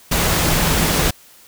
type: tone in noise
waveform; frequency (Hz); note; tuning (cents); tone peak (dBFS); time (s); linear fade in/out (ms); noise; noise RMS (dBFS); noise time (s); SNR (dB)
sine; 163.8; E3; -11; -25; 0.11-1.11; 10; pink; -17; 0.11-1.11; -11
effects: white hiss -47 dBFS RMS until 1.47 s